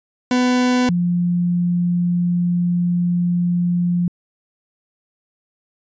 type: tone pair in turn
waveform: 40% pulse / sine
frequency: 249.6 / 175.33 Hz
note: B3 / F3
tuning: +19 / +7 cents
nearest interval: tritone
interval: 612 cents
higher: first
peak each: -13 / -15 dBFS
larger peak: first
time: 0.31-0.89 / 0.89-4.08 s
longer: second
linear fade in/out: 2 ms
effects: resampled to 16000 Hz